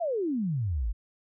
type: exponential sweep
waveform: sine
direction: down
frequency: 721 to 46.25 Hz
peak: -26 dBFS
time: 0-0.93 s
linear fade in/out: 20 ms
effects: none